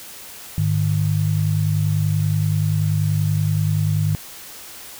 sine tone pair together, 102.2 / 152.64 Hz, G#2 / D#3, -27 / -33 cents, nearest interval perfect fifth, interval 694 cents, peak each -19 dBFS, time 0.58-4.15 s, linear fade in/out 0 ms, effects white hiss -38 dBFS RMS until 4.99 s

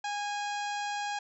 harmonic tone with a mistuned harmonic, 821 Hz, G#5, 20 cents flat, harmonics 1 / 2 / 3 / 4 / 5 / 6 / 7 / 8 / 9, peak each -33 / -39 / -43 / -45 / -47 / -49 / -50 / -51 / -52 dBFS, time 0.04-1.19 s, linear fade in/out 5 ms, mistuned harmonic 3, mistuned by +17 cents, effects none

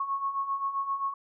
sine beating tone pair, 1094 / 1101.6 Hz, C#6 / C#6, -23 / -11 cents, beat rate 7.6 Hz, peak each -35 / -29 dBFS, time 0-1.14 s, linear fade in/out 5 ms, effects none

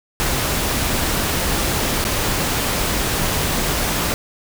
pink noise with dropouts, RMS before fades -20 dBFS, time 0.2-4.14 s, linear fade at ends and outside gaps 0 ms, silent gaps 2.041-2.051 s, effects none

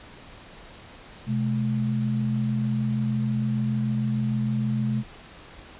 sine tone pair together, 127.01 / 213.6 Hz, B2 / G#3, +49 / +49 cents, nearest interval major sixth, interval 900 cents, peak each -25 dBFS, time 1.26-5.04 s, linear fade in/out 50 ms, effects pink hiss -46 dBFS RMS until 5.79 s + resampled to 8000 Hz

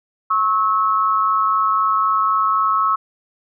sine tone pair together, 1094.1 / 1298 Hz, C#6 / E6, -23 / -27 cents, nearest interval minor third, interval 296 cents, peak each -17 dBFS, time 0.3-2.96 s, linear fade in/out 10 ms, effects none

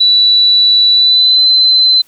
sine tone with pitch glide, 3951 to 4057 Hz, B7 to B7, 0 to +46 cents, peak -5 dBFS, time 0-2.02 s, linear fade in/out 10 ms, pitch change +46 cents, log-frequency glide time 0.93-1.45 s, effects white hiss -50 dBFS RMS until 2.07 s

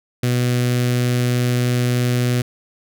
sawtooth tone with notch filter, 123.2 Hz, B2, 4 cents flat, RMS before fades -18 dBFS, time 0.23-2.42 s, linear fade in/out 5 ms, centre 920 Hz, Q 0.98, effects none

